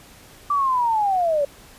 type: linear sweep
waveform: sine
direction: down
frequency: 1174.7 to 554.4 Hz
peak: -17 dBFS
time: 0.5-1.45 s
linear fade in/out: 5 ms
effects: pink hiss -47 dBFS RMS until 1.78 s + resampled to 32000 Hz